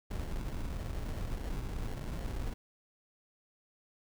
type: noise with sample-and-hold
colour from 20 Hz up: brown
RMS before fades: -37 dBFS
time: 0.1-2.54 s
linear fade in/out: 10 ms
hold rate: 1225 Hz
effects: none